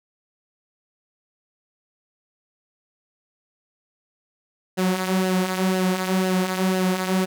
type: tone with flanger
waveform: sawtooth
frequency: 186.2 Hz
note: F#3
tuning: 11 cents sharp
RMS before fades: -22 dBFS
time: 4.77-7.26 s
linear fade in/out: 20 ms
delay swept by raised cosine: 0.85 to 5.75 ms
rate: 2 Hz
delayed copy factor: -0.55
effects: none